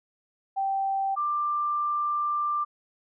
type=tone pair in turn; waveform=sine; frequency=780 / 1184.7 Hz; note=G5 / D6; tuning=-9 / +15 cents; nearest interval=perfect fifth; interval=724 cents; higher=second; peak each=-24 dBFS; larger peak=neither; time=0.56-1.16 / 1.16-2.65 s; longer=second; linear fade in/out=20 ms; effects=none